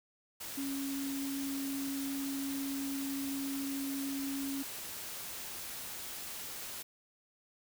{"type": "tone in noise", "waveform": "sine", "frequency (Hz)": 275, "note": "C#4", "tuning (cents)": -14, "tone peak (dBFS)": -35, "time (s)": [0.57, 4.63], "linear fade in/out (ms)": 10, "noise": "white", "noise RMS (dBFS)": -43, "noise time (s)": [0.4, 6.83], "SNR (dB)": 5, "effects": []}